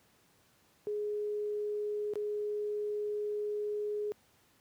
sine tone with dropouts, 417.8 Hz, G#4, 10 cents sharp, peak -32 dBFS, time 0.87-4.12 s, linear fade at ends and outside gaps 0 ms, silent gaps 2.136-2.156 s, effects pink hiss -67 dBFS RMS until 4.6 s + high-pass 80 Hz 12 dB/octave

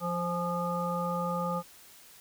harmonic tone with a mistuned harmonic, 174.6 Hz, F3, in tune, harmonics 1 / 3 / 5 / 7, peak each -33 / -34 / -37 / -34 dBFS, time 0-1.63 s, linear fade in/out 50 ms, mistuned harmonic 5, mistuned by -45 cents, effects white hiss -54 dBFS RMS until 2.2 s

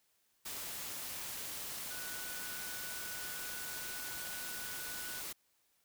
sine tone in noise, 1480 Hz, F#6, in tune, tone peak -48 dBFS, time 1.9-5.21 s, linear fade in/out 10 ms, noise white, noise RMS -43 dBFS, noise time 0.45-5.33 s, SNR -8 dB, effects white hiss -75 dBFS RMS until 5.84 s

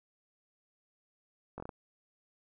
slowing click train, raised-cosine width 1 ms, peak -28 dBFS, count 5, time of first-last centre 1.58-1.692 s, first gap 20 ms, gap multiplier 1.23, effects none

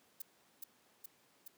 violet noise with echo, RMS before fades -43 dBFS, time 0.2-0.22 s, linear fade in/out 5 ms, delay 420 ms, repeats 3, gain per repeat -2 dB, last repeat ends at 1.48 s, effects pink hiss -69 dBFS RMS until 1.57 s + high-pass 200 Hz 12 dB/octave

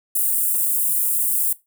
white high-pass noise, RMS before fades -20 dBFS, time 0.15-1.53 s, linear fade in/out 5 ms, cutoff 8400 Hz, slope 48 dB/octave, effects noise-tail reverb RT60 0.2 s tail -18 dB re dry

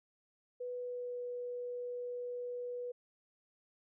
sine tone with pitch glide, 493.9 to 489.6 Hz, B4 to B4, 0 to -15 cents, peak -38 dBFS, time 0.6-2.92 s, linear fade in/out 10 ms, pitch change -15 cents, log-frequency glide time 0.72-1.21 s, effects none

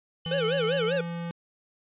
sine tone with tremolo, 3028 Hz, F#7, 39 cents sharp, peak -34 dBFS, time 0.25-0.92 s, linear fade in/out 5 ms, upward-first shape square, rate 15 Hz, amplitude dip 30%
square tone with pitch glide, 164.81 to 170.03 Hz, E3 to F3, 0 to -46 cents, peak -32 dBFS, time 0.26-1.31 s, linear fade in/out 0 ms, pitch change +54 cents, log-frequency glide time 0.68-0.9 s
square tone with vibrato, 493.9 Hz, B4, in tune, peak -25 dBFS, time 0.31-1.01 s, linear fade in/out 5 ms, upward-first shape sine, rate 5.1 Hz, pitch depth 230 cents each way
effects resampled to 8000 Hz

